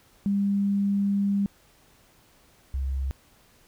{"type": "tone pair in turn", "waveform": "sine", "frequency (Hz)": [200, 67.01], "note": ["G3", "C2"], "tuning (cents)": [35, 42], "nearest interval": "octave + perfect fifth", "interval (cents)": 1893, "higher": "first", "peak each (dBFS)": [-21, -25], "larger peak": "first", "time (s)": [[0.26, 1.46], [2.74, 3.11]], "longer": "first", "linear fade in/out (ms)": 0, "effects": ["pink hiss -59 dBFS RMS until 3.67 s"]}